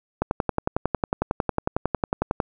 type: click train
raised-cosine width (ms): 1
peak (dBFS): -7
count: 25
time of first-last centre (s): 0.22-2.402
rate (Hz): 11
effects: none